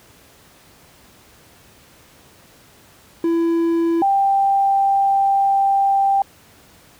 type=tone pair in turn; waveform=triangle / sine; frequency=334.2 / 787.8 Hz; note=E4 / G5; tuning=+24 / +8 cents; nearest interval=octave + minor third; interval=1484 cents; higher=second; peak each=-13 dBFS; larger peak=neither; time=3.24-4.02 / 4.02-6.22 s; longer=second; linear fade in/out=2 ms; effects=pink hiss -49 dBFS RMS until 6.99 s + high-pass 60 Hz 12 dB/octave